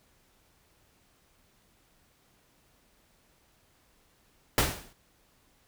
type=noise with exponential decay; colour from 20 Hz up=pink; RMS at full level=-21 dBFS; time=4.58-4.93 s; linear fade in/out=1 ms; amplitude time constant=76 ms; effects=pink hiss -66 dBFS RMS until 5.67 s